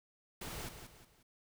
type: noise with echo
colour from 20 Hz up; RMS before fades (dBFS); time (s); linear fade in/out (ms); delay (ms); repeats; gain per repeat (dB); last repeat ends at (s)
pink; -44; 0.41-0.69; 5; 180; 3; -8; 1.23
effects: none